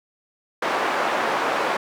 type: band-pass noise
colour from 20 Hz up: white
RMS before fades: -23 dBFS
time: 0.62-1.77 s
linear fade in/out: 5 ms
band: 390 to 1200 Hz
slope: 12 dB/octave
effects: none